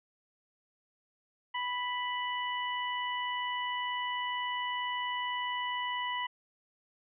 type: harmonic tone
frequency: 987.8 Hz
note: B5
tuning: in tune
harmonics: 1 / 2 / 3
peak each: -34 / -37 / -39 dBFS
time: 1.54-6.27 s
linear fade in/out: 10 ms
effects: none